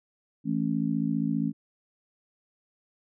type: chord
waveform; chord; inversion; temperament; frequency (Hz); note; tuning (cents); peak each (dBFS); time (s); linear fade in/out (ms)
sine; A major; second; just; 165 / 220 / 275; E3 / A3 / C#4; +2 / 0 / -14; -30 / -28 / -29; 0.44-1.53; 50
effects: none